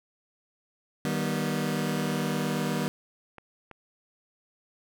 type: chord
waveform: sawtooth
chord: Eb augmented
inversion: none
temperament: just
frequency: 155.56 / 194.45 / 243.1 Hz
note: Eb3 / G3 / B3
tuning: 0 / -14 / -27 cents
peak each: -27 dBFS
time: 1.05-2.88 s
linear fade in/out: 0 ms
type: clicks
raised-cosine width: 0.5 ms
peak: -29 dBFS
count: 2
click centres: 3.383 / 3.713 s
effects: none